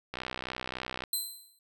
click train, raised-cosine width 0.3 ms, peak -19 dBFS, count 58, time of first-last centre 0.14-1.038 s, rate 63.5 Hz
10% pulse tone with exponential decay, 4076 Hz, C8, 46 cents flat, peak -20 dBFS, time 1.13-1.59 s, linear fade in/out 2 ms, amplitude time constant 99 ms
effects none

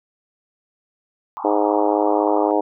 pink band-pass noise, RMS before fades -31 dBFS, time 1.37-2.51 s, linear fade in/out 0 ms, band 780 to 1200 Hz, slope 96 dB/octave
harmonic tone, 103.83 Hz, G#2, in tune, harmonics 3 / 4 / 5 / 6 / 7 / 8 / 9, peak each -21 / -22 / -23 / -24 / -24 / -25 / -26 dBFS, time 1.44-2.61 s, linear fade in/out 10 ms
effects none

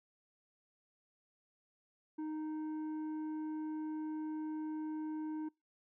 sine tone with tanh clipping, 310 Hz, D#4, 6 cents flat, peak -39 dBFS, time 2.18-5.49 s, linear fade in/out 10 ms, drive 7 dB, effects noise-tail reverb RT60 0.2 s tail -25 dB re dry

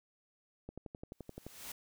click train, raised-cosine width 2 ms, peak -31 dBFS, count 10, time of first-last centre 0.69-1.466 s, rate 11.6 Hz
white noise with exponential growth, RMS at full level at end -43 dBFS, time 1.12-1.72 s, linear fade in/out 5 ms, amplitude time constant 130 ms
effects none

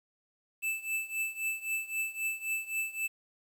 square tone with tremolo, 2637 Hz, E7, in tune, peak -29 dBFS, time 0.62-3.08 s, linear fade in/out 20 ms, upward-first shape triangle, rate 3.8 Hz, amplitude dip 90%, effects 10-bit

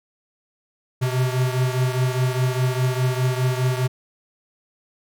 square beating tone pair, 126.3 / 131.2 Hz, B2 / C3, +39 / +5 cents, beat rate 4.9 Hz, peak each -21 / -25 dBFS, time 1.01-3.88 s, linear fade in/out 20 ms, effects none

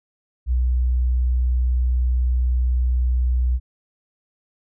sine tone, 62 Hz, B1, 7 cents sharp, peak -16 dBFS, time 0.46-3.6 s, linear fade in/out 50 ms, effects none

